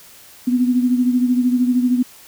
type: beating tone pair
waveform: sine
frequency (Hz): 246.9 / 259.9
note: B3 / C4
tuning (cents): 0 / -11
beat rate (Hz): 13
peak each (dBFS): -14 / -21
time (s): 0.47-2.03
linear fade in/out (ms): 10
effects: white hiss -44 dBFS RMS until 2.27 s